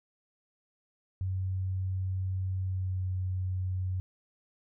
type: tone with pitch glide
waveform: sine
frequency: 93.9 to 92.66 Hz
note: F#2 to F#2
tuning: +26 to +3 cents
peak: -29 dBFS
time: 1.21-4 s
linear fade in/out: 0 ms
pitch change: -23 cents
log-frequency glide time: 2.61-3.06 s
effects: none